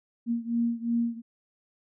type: beating tone pair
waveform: sine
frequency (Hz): 233.1 / 235.9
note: A#3 / A#3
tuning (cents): 0 / +21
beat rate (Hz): 2.8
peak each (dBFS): -27 / -29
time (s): 0.26-1.22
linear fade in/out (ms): 50
effects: none